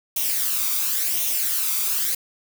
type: noise with flanger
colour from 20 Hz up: blue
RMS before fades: -23 dBFS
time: 0.16-2.15 s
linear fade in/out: 5 ms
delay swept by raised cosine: 0.32 to 0.86 ms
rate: 0.93 Hz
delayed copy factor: +0.55
effects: none